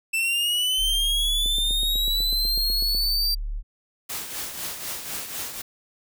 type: linear sweep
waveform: 45% pulse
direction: up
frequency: 2649 to 4699 Hz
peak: -21 dBFS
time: 0.13-3.35 s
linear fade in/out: 10 ms
type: tone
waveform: sine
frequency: 36.59 Hz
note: D1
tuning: 6 cents flat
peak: -26 dBFS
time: 0.77-3.63 s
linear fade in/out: 50 ms
type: click train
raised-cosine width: 2 ms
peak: -26 dBFS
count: 13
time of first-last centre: 1.46-2.949 s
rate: 8.06 Hz
type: noise with tremolo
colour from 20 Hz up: white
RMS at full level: -30 dBFS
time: 4.09-5.62 s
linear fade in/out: 10 ms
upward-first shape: triangle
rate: 4 Hz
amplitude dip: 60%
effects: none